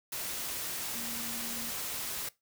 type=tone in noise; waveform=sine; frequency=233.1 Hz; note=A#3; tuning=in tune; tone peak=-44 dBFS; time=0.95-1.71 s; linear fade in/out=5 ms; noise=white; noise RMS=-37 dBFS; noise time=0.12-2.29 s; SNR=-10 dB; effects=noise-tail reverb RT60 0.2 s tail -20 dB re dry